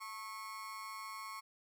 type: tone with amplitude modulation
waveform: 35% pulse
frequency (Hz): 1095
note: C#6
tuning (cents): -22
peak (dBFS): -39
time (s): 0-1.41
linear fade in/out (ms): 20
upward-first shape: sine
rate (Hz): 206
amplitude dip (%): 70
effects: none